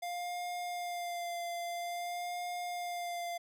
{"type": "tone with vibrato", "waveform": "square", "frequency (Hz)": 700, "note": "F5", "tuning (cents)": 4, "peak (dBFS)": -37, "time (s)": [0.02, 3.38], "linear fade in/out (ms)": 10, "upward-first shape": "sine", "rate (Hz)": 0.5, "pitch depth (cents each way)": 23, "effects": []}